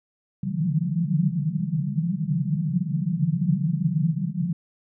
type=band-pass noise; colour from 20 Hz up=white; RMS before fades=-24 dBFS; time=0.43-4.53 s; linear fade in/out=5 ms; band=140 to 190 Hz; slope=96 dB/octave; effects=none